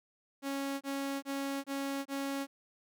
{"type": "tone bursts", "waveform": "sawtooth", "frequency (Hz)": 275.9, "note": "C#4", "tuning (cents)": -8, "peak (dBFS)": -30, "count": 5, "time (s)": [0.42, 2.47], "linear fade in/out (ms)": 50, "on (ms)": 390, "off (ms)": 25, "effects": []}